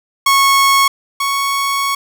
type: tone pair in turn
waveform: sawtooth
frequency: 1100 / 1108.9 Hz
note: C#6 / C#6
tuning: -14 / 0 cents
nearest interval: unison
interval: 14 cents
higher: second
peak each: -5 / -11 dBFS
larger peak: first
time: 0.26-0.88 / 1.2-1.95 s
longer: second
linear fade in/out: 5 ms
effects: none